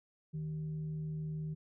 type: tone with frequency modulation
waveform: sine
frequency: 155.56 Hz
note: D#3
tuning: in tune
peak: -36 dBFS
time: 0.33-1.55 s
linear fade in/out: 20 ms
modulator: 232 Hz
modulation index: 0.21
effects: none